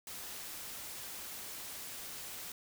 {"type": "noise", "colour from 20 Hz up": "white", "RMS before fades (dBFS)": -45, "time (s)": [0.07, 2.52], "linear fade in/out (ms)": 2, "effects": []}